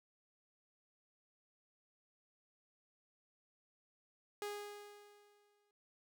sawtooth tone with exponential decay, 412.1 Hz, G#4, 13 cents flat, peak -36 dBFS, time 4.42-5.71 s, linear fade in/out 1 ms, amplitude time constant 280 ms, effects none

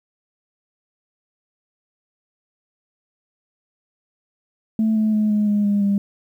sine tone with pitch steps, 220 / 216.6 / 213.2 / 209.9 / 206.7 / 203.5 / 200.3 Hz, A3 / A3 / G#3 / G#3 / G#3 / G#3 / G3, 0 / -27 / +46 / +19 / -8 / -35 / +38 cents, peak -14 dBFS, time 4.79-5.98 s, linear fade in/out 2 ms, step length 170 ms, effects tanh soft clip ceiling -12 dBFS + 9-bit

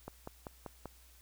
click train, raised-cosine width 1 ms, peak -28 dBFS, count 5, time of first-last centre 0.08-0.857 s, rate 5.15 Hz, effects added 60 Hz sine -60 dBFS peak until 1.21 s + white hiss -63 dBFS RMS until 1.21 s

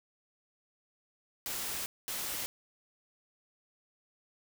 white noise bursts at uneven times, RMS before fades -37 dBFS, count 2, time 1.46-1.86 / 2.08-2.46 s, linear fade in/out 0 ms, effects none

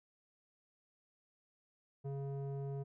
square tone with low-pass filter, 138.59 Hz, C#3, in tune, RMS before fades -41 dBFS, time 2.04-2.84 s, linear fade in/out 20 ms, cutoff 540 Hz, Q 1.4, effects none

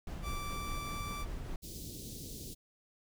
brown noise with tremolo, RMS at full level -39 dBFS, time 0.07-1.56 s, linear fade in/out 2 ms, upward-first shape triangle, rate 5 Hz, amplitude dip 25%
sawtooth tone, 1167 Hz, D6, 11 cents flat, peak -37 dBFS, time 0.22-1.26 s, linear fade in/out 50 ms
pink band-stop noise, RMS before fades -45 dBFS, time 1.62-2.55 s, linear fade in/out 20 ms, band 410 to 4000 Hz, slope 24 dB/octave
effects none

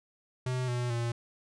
square tone with pitch steps, 127.2 / 122.44 / 117.86 Hz, C3 / B2 / A#2, -48 / -15 / +19 cents, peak -30 dBFS, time 0.46-1.12 s, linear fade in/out 5 ms, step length 220 ms, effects resampled to 22050 Hz

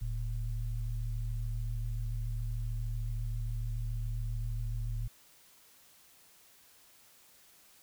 sine tone pair together, 40.36 / 113.8 Hz, E1 / A#2, -36 / -41 cents, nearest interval octave + tritone, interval 1795 cents, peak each -34 / -36 dBFS, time 0.01-5.08 s, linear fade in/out 10 ms, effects white hiss -61 dBFS RMS until 7.82 s

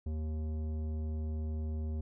sine tone with tanh clipping, 77.78 Hz, D#2, in tune, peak -35 dBFS, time 0.06-2.01 s, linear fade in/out 5 ms, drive 13 dB, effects none

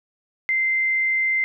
sine tone, 2081 Hz, C7, 10 cents flat, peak -18 dBFS, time 0.49-1.44 s, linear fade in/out 0 ms, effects none

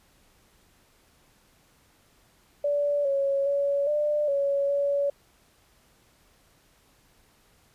sine tone with pitch steps, 578 / 553 / 564 / 595 / 560 / 566 Hz, D5 / C#5 / C#5 / D5 / C#5 / C#5, -28 / -4 / +30 / +22 / +18 / +36 cents, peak -22 dBFS, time 2.64-5.1 s, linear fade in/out 5 ms, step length 410 ms, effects pink hiss -62 dBFS RMS until 7.74 s + resampled to 32000 Hz

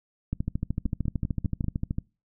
two click trains, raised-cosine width 5 ms, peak -17 / -15 dBFS, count 5 / 23, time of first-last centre 0.86-1.643 / 0.33-1.984 s, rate 5.11 / 13.3 Hz, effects noise-tail reverb RT60 0.3 s tail -25 dB re dry

